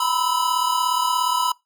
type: tone cluster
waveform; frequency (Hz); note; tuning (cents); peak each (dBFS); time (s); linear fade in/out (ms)
square; 972 / 1009 / 1303; B5 / B5 / E6; -28 / +37 / -20; -24 / -23 / -27; 0-1.52; 5
effects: noise-tail reverb RT60 0.2 s tail -24 dB re dry